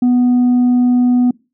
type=tone; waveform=sine; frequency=246.9 Hz; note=B3; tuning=in tune; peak=-6 dBFS; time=0.02-1.31 s; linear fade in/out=5 ms; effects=noise-tail reverb RT60 0.3 s tail -25 dB re dry + tanh soft clip ceiling -8 dBFS